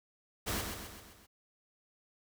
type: noise with echo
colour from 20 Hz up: pink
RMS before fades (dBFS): -35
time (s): 0.46-0.62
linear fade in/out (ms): 20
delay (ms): 130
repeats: 5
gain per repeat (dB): -5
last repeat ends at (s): 1.27
effects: none